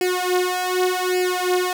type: tone with flanger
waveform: sawtooth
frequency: 364.4 Hz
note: F#4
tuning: 26 cents flat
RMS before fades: -21 dBFS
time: 0.01-1.73 s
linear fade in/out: 2 ms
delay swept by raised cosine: 0.4 to 4 ms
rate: 0.85 Hz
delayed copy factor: +0.95
effects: none